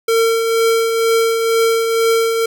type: tone with tremolo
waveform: square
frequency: 454.9 Hz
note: A#4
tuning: 42 cents flat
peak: -11 dBFS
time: 0.08-2.46 s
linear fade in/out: 5 ms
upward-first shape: triangle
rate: 2.1 Hz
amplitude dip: 45%
effects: none